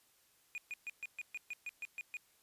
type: tone bursts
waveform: triangle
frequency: 2455 Hz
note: D#7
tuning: 24 cents flat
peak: -38 dBFS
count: 11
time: 0.55-2.169 s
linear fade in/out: 0 ms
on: 29 ms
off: 130 ms
effects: white hiss -70 dBFS RMS until 2.42 s + resampled to 32000 Hz